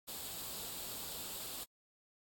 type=noise with comb filter; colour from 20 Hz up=white; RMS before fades=-44 dBFS; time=0.07-1.65 s; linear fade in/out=20 ms; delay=0.25 ms; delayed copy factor=+0.5; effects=AAC 64 kbps